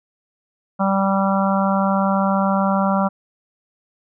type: harmonic tone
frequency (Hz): 194.8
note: G3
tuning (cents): -11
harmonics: 1 / 3 / 4 / 5 / 6 / 7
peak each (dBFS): -18 / -23 / -24 / -25 / -26 / -26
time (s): 0.79-3.09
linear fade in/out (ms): 20
effects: none